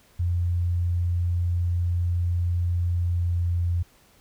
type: tone with pitch glide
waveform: sine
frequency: 87.31 to 86.76 Hz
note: F2 to F2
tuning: 0 to -11 cents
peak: -21 dBFS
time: 0.19-3.83 s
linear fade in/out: 10 ms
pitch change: -11 cents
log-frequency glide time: 2.96-3.45 s
effects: pink hiss -58 dBFS RMS until 4.2 s